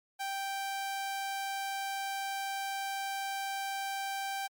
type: tone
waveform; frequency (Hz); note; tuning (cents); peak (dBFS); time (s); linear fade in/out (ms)
sawtooth; 784; G5; 0; -30; 0.19-4.48; 20
effects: MP3 96 kbps